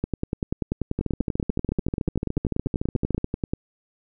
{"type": "two click trains", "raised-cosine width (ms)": 3, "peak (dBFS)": [-12, -11], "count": [31, 37], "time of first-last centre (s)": [[0.99, 3.18], [0.04, 3.535]], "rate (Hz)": [13.7, 10.3], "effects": []}